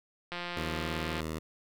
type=click train; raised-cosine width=0.3 ms; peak=-21 dBFS; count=156; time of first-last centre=0.32-1.206 s; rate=175 Hz
type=tone; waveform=10% pulse; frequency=79.1 Hz; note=D#2; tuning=29 cents sharp; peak=-26 dBFS; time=0.56-1.39 s; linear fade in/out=10 ms
effects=none